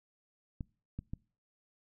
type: clicks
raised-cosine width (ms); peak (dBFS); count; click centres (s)
5; -26; 3; 0.608 / 0.99 / 1.135
effects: noise-tail reverb RT60 0.4 s tail -25 dB re dry